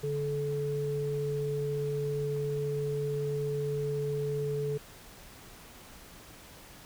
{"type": "tone pair together", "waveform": "sine", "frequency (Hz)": [144.3, 432.7], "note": ["D3", "A4"], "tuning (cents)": [-30, -29], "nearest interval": "octave + perfect fifth", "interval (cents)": 1901, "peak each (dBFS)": [-33, -31], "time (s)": [0.03, 4.78], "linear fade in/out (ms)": 10, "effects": ["pink hiss -51 dBFS RMS until 6.85 s"]}